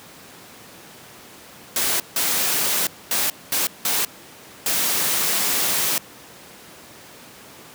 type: noise bursts at uneven times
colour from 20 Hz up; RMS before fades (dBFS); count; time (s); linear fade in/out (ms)
white; -21; 6; 1.76-2 / 2.16-2.87 / 3.11-3.3 / 3.52-3.67 / 3.85-4.05 / 4.66-5.98; 2
effects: pink hiss -43 dBFS RMS until 7.74 s + high-pass 150 Hz 12 dB/octave